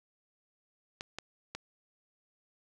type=clicks; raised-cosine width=0.2 ms; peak=-21 dBFS; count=3; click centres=1.009 / 1.186 / 1.55 s; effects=none